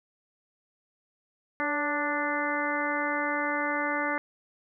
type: harmonic tone with a mistuned harmonic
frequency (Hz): 293.7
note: D4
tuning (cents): 0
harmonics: 1 / 2 / 3 / 4 / 5 / 6 / 7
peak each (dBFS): -34 / -34 / -34 / -34 / -34 / -34 / -34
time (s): 1.6-4.18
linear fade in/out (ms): 0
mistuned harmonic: 2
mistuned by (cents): -37
effects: none